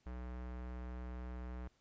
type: tone with low-pass filter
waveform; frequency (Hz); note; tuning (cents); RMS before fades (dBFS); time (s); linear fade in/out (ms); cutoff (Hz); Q
square; 61.74; B1; 0; -45; 0.06-1.68; 5; 1700; 1
effects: pink hiss -75 dBFS RMS until 1.8 s + resampled to 16000 Hz